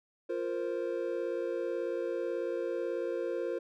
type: chord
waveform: triangle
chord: F suspended fourth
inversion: none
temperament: just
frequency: 349.2 / 465.6 / 523.8 Hz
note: F4 / Bb4 / C5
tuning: 0 / -2 / +2 cents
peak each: -34 dBFS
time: 0.29-3.59 s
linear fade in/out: 10 ms
effects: none